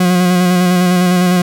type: tone with vibrato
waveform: 40% pulse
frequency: 180 Hz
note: F#3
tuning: 47 cents flat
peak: -8 dBFS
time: 0-1.42 s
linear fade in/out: 5 ms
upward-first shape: square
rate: 9.9 Hz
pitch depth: 22 cents each way
effects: none